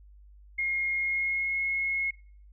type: tone with pitch glide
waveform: sine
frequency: 2144 to 2169 Hz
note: C7 to C#7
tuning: +42 to -38 cents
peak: -26 dBFS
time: 0.58-2.11 s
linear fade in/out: 10 ms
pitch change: +20 cents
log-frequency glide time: 0.94-1.6 s
effects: noise-tail reverb RT60 0.5 s tail -22 dB re dry + added 50 Hz sine -50 dBFS peak until 2.52 s